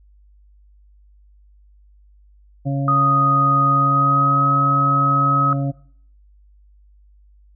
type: harmonic tone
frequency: 138.59 Hz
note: C#3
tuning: in tune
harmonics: 1 / 2 / 4 / 5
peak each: -19 / -25 / -31 / -33 dBFS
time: 2.65-5.72 s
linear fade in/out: 20 ms
type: tone with pitch glide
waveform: sine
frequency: 1244.5 to 1274.3 Hz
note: D#6 to D#6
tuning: 0 to +41 cents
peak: -14 dBFS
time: 2.88-5.53 s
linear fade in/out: 2 ms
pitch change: +41 cents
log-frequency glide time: 3.7-4.52 s
effects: noise-tail reverb RT60 0.6 s tail -21 dB re dry + added 50 Hz sine -48 dBFS peak until 7.55 s